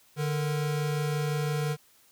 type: tone pair together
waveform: square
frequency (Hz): 147.91 / 469.6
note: D3 / A#4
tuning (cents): +13 / +13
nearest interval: octave + minor sixth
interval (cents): 2000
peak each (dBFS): -28 / -36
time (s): 0.16-1.77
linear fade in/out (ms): 50
effects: white hiss -61 dBFS RMS until 2.11 s